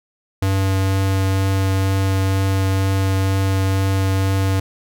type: tone with vibrato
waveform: square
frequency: 96.3 Hz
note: G2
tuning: 30 cents flat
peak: -16 dBFS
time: 0.42-4.6 s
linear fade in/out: 5 ms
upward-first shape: triangle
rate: 2.1 Hz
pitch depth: 9 cents each way
effects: none